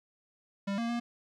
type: tone with pitch steps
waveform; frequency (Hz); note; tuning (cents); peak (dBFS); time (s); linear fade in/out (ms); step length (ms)
square; 198.5 / 232.7 / 236.9; G3 / A#3 / A#3; +22 / -3 / +28; -31; 0.67-1; 10; 110
effects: low-pass 5000 Hz 12 dB/octave + 12-bit